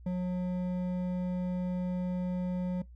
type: tone with hard clipping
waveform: sine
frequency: 180.9 Hz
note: F#3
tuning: 39 cents flat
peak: -31 dBFS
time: 0.06-2.82 s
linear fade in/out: 5 ms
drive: 8 dB
effects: noise-tail reverb RT60 0.2 s tail -23 dB re dry + added 60 Hz sine -48 dBFS peak until 2.95 s